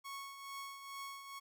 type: tone with tremolo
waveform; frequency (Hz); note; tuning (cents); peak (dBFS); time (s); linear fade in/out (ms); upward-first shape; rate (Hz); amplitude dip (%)
sawtooth; 1104; C#6; -7; -39; 0.04-1.4; 20; triangle; 2.3; 60
effects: none